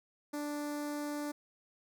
sawtooth tone with notch filter, 293.7 Hz, D4, in tune, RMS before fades -38 dBFS, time 0.33-1.32 s, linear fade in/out 10 ms, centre 2900 Hz, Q 1.1, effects none

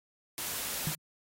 white noise, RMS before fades -36 dBFS, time 0.38-0.95 s, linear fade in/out 0 ms
sine tone with exponential decay, 154.8 Hz, D#3, 9 cents flat, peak -26 dBFS, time 0.87-0.98 s, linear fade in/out 2 ms, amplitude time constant 22 ms
effects AAC 48 kbps

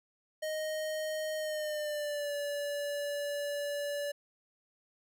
square tone with pitch glide, 622 to 577 Hz, D#5 to D5, -1 to -31 cents, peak -34 dBFS, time 0.42-4.12 s, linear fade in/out 10 ms, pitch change -130 cents, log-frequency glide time 1.37-2.34 s, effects none

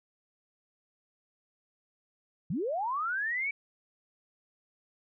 sine linear sweep, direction up, 131.2 to 2308 Hz, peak -29 dBFS, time 2.5-3.51 s, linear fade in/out 5 ms, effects none

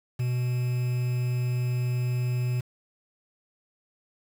triangle tone with quantisation, 123.8 Hz, B2, 5 cents sharp, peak -22 dBFS, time 0.19-2.61 s, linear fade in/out 10 ms, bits 7, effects none

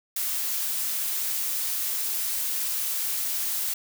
blue noise, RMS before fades -28 dBFS, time 0.16-3.74 s, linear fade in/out 5 ms, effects none

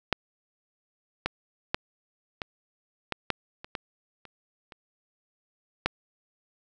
clicks, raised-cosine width 0.3 ms, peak -6 / -10 / -8 / -16 / -12 / -8 / -24 / -15 / -29 / -28 / -7 dBFS, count 11, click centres 0.127 / 1.26 / 1.745 / 2.418 / 3.123 / 3.303 / 3.645 / 3.752 / 4.253 / 4.722 / 5.86 s, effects none

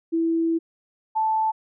sine tone pair in turn, 329.6 / 877.6 Hz, E4 / A5, 0 / -5 cents, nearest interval octave + perfect fourth, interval 1695 cents, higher second, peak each -19 dBFS, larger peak neither, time 0.12-0.59 / 1.15-1.52 s, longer first, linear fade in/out 20 ms, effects none

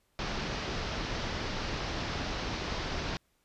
pink low-pass noise, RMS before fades -35 dBFS, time 0.19-3.17 s, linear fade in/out 0 ms, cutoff 5700 Hz, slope 48 dB/octave, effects pink hiss -73 dBFS RMS until 3.44 s + resampled to 32000 Hz

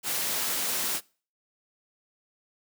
white noise, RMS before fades -29 dBFS, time 0.03-1.01 s, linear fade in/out 50 ms, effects noise-tail reverb RT60 0.4 s tail -24 dB re dry + high-pass 150 Hz 12 dB/octave

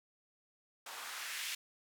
blue noise with band-pass filter sweep, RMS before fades -43 dBFS, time 0.86-1.55 s, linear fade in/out 5 ms, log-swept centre 840 to 2600 Hz, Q 1.3, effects none

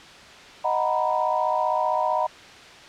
sine chord, B major seventh, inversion first, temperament equal, 622.3 / 740 / 932.3 / 987.8 Hz, D#5 / F#5 / A#5 / B5, 0 / 0 / 0 / 0 cents, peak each -26 dBFS, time 0.64-2.27 s, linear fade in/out 10 ms, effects white hiss -44 dBFS RMS until 2.88 s + low-pass 4000 Hz 12 dB/octave

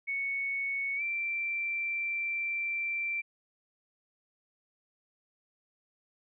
sine tone with pitch glide, 2217 to 2349 Hz, C#7 to D7, 0 to 0 cents, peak -30 dBFS, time 0.07-3.22 s, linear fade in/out 20 ms, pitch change +100 cents, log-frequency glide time 0.96-1.02 s, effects none

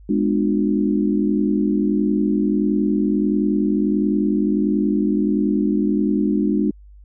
sine chord, G# diminished seventh, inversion none, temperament just, 207.7 / 249.2 / 299 / 358.8 Hz, G#3 / B3 / D4 / F4, 0 / +16 / +31 / +47 cents, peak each -19 / -25 / -20 / -25 dBFS, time 0.09-6.71 s, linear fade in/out 5 ms, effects added 50 Hz sine -41 dBFS peak until 7.04 s

